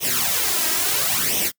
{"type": "noise with flanger", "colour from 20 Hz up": "white", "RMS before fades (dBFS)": -21, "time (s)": [0, 1.52], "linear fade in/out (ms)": 50, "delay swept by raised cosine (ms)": [0.33, 3.13], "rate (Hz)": 0.73, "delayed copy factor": 0.7, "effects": ["noise-tail reverb RT60 0.1 s tail -25 dB re dry", "high-pass 100 Hz 12 dB/octave"]}